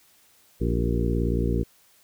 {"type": "harmonic tone with a mistuned harmonic", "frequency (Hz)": 58.27, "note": "A#1", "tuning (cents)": 0, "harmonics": [1, 2, 3, 4, 5, 6, 7, 8], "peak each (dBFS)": [-25, -28, -30, -31, -32, -33, -33, -34], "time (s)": [0.6, 1.64], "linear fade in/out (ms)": 20, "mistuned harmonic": 7, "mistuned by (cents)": -55, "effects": ["white hiss -59 dBFS RMS until 2.03 s"]}